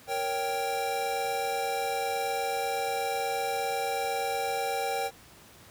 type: chord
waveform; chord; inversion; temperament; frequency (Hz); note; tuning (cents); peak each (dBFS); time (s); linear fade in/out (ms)
square; G diminished; first; equal; 466.2 / 554.4 / 784; Bb4 / Db5 / G5; 0 / 0 / 0; -35 / -36 / -31; 0.07-5.11; 50
effects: pink hiss -53 dBFS RMS until 5.7 s + high-pass 60 Hz 12 dB/octave